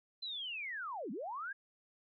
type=linear two-way sweep; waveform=sine; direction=down then up; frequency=4099 to 185 to 1673 Hz; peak=-39 dBFS; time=0.22-1.53 s; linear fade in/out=10 ms; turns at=1.11 s; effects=none